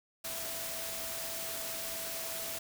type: tone in noise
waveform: sine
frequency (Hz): 659.3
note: E5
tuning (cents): 0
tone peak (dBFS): -46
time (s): 0.24-2.59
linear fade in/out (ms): 10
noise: white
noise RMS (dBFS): -39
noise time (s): 0.24-2.59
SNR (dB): -10
effects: none